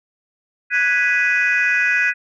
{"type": "chord", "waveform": "sine", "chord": "G# minor seventh", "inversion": "third", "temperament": "equal", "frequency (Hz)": [1480, 1661.2, 1975.5, 2489], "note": ["F#6", "G#6", "B6", "D#7"], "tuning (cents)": [0, 0, 0, 0], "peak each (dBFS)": -19, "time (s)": [0.7, 2.14], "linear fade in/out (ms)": 50, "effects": ["tanh soft clip ceiling -8 dBFS"]}